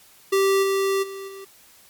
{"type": "tone with level steps", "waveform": "square", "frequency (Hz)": 390, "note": "G4", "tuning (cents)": -9, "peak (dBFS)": [-17, -20, -33, -37], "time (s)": [0.32, 1.45], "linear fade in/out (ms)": 10, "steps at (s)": [0.62, 1.02, 1.27], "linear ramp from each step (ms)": 20, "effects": ["white hiss -52 dBFS RMS until 1.89 s", "MP3 96 kbps"]}